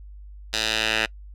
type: tone with band-pass filter sweep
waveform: 10% pulse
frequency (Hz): 110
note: A2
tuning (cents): 0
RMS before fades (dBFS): -24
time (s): 0.53-1.06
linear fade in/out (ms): 5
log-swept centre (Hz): 4300 to 2400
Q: 1.7
effects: noise-tail reverb RT60 0.1 s tail -24 dB re dry + added 50 Hz sine -39 dBFS peak until 1.34 s